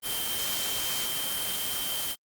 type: tone in noise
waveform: sine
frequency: 3136 Hz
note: G7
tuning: in tune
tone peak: -34 dBFS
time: 0.02-2.16 s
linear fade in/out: 50 ms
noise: white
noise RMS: -31 dBFS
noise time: 0.02-2.16 s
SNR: -6 dB
effects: Opus 32 kbps